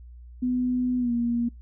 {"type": "tone with pitch glide", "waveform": "sine", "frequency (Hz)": [250, 236.7], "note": ["B3", "A#3"], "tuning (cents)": [21, 27], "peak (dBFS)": -22, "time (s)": [0.42, 1.49], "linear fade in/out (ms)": 10, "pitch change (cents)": -94, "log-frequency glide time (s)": [0.98, 1.12], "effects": ["noise-tail reverb RT60 0.2 s tail -25 dB re dry", "added 60 Hz sine -42 dBFS peak until 1.61 s"]}